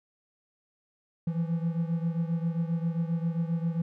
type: beating tone pair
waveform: triangle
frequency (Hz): 164.81 / 172.31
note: E3 / F3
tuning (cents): 0 / -23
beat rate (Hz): 7.5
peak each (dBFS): -26 / -30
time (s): 1.27-3.82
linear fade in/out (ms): 5
effects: none